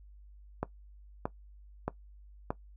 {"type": "click train", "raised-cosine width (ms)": 1, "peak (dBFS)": -17, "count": 4, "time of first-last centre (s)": [0.63, 2.505], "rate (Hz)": 1.6, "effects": ["noise-tail reverb RT60 0.1 s tail -17 dB re dry", "added 50 Hz sine -51 dBFS peak until 2.76 s"]}